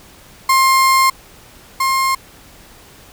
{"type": "tone pair in turn", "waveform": "35% pulse", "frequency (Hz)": [1060, 1063.9], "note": ["C6", "C6"], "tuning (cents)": [22, 29], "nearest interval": "unison", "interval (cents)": 7, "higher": "second", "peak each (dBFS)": [-8, -12], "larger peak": "first", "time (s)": [[0.49, 1.1], [1.8, 2.15]], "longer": "first", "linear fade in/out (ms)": 5, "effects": ["pink hiss -43 dBFS RMS until 3.12 s"]}